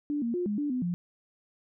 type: tone with pitch steps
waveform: sine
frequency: 292.8 / 233.8 / 355.9 / 207.3 / 292 / 252.3 / 175.1 Hz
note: D4 / A#3 / F4 / G#3 / D4 / B3 / F3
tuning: -5 / +5 / +33 / -3 / -10 / +37 / +5 cents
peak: -27 dBFS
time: 0.1-0.94 s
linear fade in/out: 0 ms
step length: 120 ms
effects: none